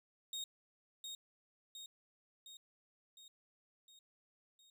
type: tone with echo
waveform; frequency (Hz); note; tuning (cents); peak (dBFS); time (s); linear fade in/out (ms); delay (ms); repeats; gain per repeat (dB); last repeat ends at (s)
30% pulse; 3722; A#7; -3; -38; 0.33-0.44; 2; 710; 6; -4; 4.7
effects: none